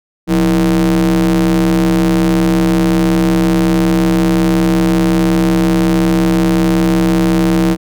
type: ring-modulated tone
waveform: square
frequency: 73.42 Hz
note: D2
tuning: in tune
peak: -7 dBFS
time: 0.27-7.77 s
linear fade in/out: 50 ms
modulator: 253 Hz
effects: none